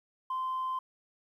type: tone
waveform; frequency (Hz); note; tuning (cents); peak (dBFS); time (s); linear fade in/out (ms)
sine; 1037; C6; -16; -29; 0.3-0.79; 5
effects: tanh soft clip ceiling -28 dBFS + 11-bit